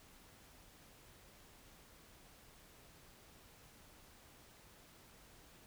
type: silence
effects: pink hiss -62 dBFS RMS until 5.66 s